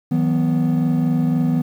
triangle chord, E suspended second, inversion none, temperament equal with one note detuned, 161.14 / 185 / 246.9 Hz, E3 / F#3 / B3, -39 / 0 / 0 cents, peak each -16 / -22 / -16 dBFS, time 0.11-1.62 s, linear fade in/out 10 ms, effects tanh soft clip ceiling -7 dBFS + 8-bit

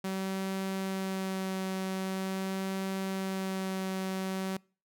sawtooth tone with vibrato, 190.6 Hz, G3, 48 cents flat, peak -28 dBFS, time 0.04-4.57 s, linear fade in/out 5 ms, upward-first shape sine, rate 0.44 Hz, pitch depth 11 cents each way, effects noise-tail reverb RT60 0.4 s tail -26 dB re dry

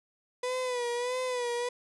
35% pulse tone with vibrato, 493.9 Hz, B4, in tune, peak -28 dBFS, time 0.43-1.69 s, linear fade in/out 5 ms, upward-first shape sine, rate 1.6 Hz, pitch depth 60 cents each way, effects resampled to 24000 Hz

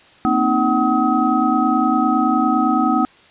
sine tone cluster, 233 / 262.8 / 310.7 / 755 / 1270 Hz, A#3 / C4 / D#4 / F#5 / D#6, -1 / +8 / -2 / +35 / +35 cents, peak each -20 dBFS, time 0.25-3.05 s, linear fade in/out 0 ms, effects white hiss -48 dBFS RMS until 3.3 s + resampled to 8000 Hz

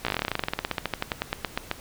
slowing click train, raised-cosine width 0.3 ms, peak -9 dBFS, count 30, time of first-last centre 0.05-1.713 s, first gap 16 ms, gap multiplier 1.08, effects pink hiss -45 dBFS RMS until 1.8 s

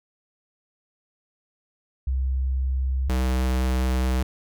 sine / square tone pair in turn, 65.4 / 63.94 Hz, C2 / C2, 0 / -39 cents, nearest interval unison, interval 39 cents, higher first, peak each -21 dBFS, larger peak neither, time 2.07-3.09 / 3.09-4.23 s, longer second, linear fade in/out 5 ms, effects none

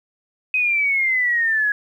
sine exponential sweep, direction down, 2533 to 1661.2 Hz, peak -16 dBFS, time 0.54-1.72 s, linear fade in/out 2 ms, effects 9-bit

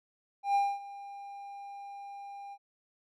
triangle tone with ADSR envelope, 801 Hz, G5, 37 cents sharp, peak -21 dBFS, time 0.43-2.58 s, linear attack 120 ms, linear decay 240 ms, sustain -19 dB, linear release 54 ms, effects none

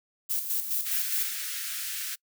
violet noise with tremolo, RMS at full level -28 dBFS, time 0.29-1.3 s, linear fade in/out 20 ms, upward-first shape square, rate 4.8 Hz, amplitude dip 55%
white high-pass noise, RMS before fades -34 dBFS, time 0.85-2.16 s, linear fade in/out 20 ms, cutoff 1400 Hz, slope 48 dB/octave
effects noise-tail reverb RT60 0.1 s tail -26 dB re dry

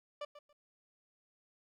30% pulse tone with echo, 587.3 Hz, D5, in tune, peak -36 dBFS, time 0.21-0.25 s, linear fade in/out 5 ms, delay 140 ms, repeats 2, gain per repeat -13 dB, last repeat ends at 0.53 s, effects low-pass 4000 Hz 12 dB/octave + 13-bit

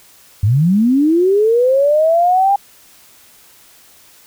sine linear sweep, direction up, 92.8 to 809 Hz, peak -9 dBFS, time 0.43-2.56 s, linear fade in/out 5 ms, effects white hiss -46 dBFS RMS until 4.26 s

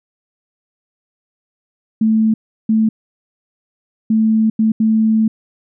sine tone bursts at uneven times, 220 Hz, A3, in tune, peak -10 dBFS, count 5, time 2.01-2.34 / 2.69-2.89 / 4.1-4.5 / 4.59-4.72 / 4.8-5.28 s, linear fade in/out 5 ms, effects none

